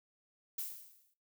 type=noise with exponential decay; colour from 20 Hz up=violet; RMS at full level=-37 dBFS; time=0.58-1.14 s; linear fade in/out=5 ms; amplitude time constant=120 ms; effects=noise-tail reverb RT60 0.3 s tail -18 dB re dry